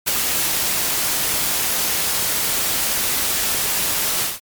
white noise with ADSR envelope, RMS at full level -17 dBFS, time 0.06-4.4 s, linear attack 20 ms, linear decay 11 ms, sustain -3 dB, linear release 170 ms, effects MP3 96 kbps

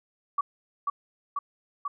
sine tone with echo, 1141 Hz, C#6, 50 cents sharp, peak -22 dBFS, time 0.38-0.41 s, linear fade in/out 5 ms, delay 490 ms, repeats 3, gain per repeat -2 dB, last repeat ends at 1.88 s, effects none

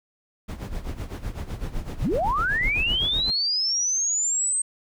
brown noise with tremolo, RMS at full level -28 dBFS, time 0.48-3.31 s, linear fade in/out 10 ms, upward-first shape sine, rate 7.9 Hz, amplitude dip 75%
click train, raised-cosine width 5 ms, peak -27 dBFS, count 6, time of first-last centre 0.63-2.614 s, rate 2.52 Hz
sine linear sweep, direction up, 71.2 to 8372 Hz, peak -21 dBFS, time 2.02-4.62 s, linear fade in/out 5 ms
effects none

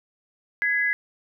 sine tone pair together, 1666 / 2022 Hz, G#6 / B6, +5 / +40 cents, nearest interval minor third, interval 335 cents, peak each -23 dBFS, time 0.62-0.93 s, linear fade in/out 0 ms, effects none

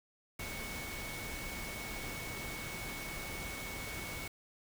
sine tone in noise, 2218 Hz, C#7, in tune, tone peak -45 dBFS, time 0.39-4.28 s, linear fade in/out 5 ms, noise pink, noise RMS -43 dBFS, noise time 0.39-4.28 s, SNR -5 dB, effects none

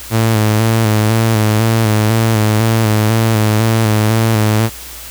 sawtooth tone with vibrato, 110 Hz, A2, in tune, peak -6 dBFS, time 0.1-4.7 s, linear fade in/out 50 ms, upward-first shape square, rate 2 Hz, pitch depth 42 cents each way, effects added 60 Hz sine -36 dBFS peak until 5.1 s + white hiss -31 dBFS RMS until 5.1 s

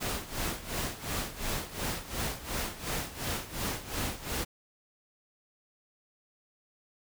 pink noise with tremolo, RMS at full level -32 dBFS, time 0-4.45 s, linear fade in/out 20 ms, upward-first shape sine, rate 2.8 Hz, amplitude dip 80%, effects none

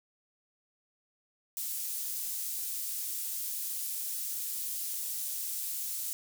pink high-pass noise, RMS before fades -36 dBFS, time 1.57-6.13 s, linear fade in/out 0 ms, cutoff 9500 Hz, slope 12 dB/octave, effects none

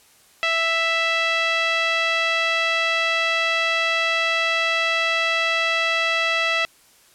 5% pulse tone with low-pass filter, 660 Hz, E5, 2 cents sharp, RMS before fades -21 dBFS, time 0.43-6.65 s, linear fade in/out 0 ms, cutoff 2600 Hz, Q 1.8, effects white hiss -54 dBFS RMS until 7.14 s + low-pass 12000 Hz 12 dB/octave

